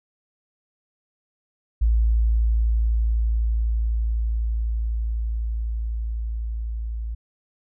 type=tone with level ramp; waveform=sine; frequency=56 Hz; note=A1; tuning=31 cents sharp; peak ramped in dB=-15 to -26 dBFS; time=1.81-7.15 s; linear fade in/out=10 ms; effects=none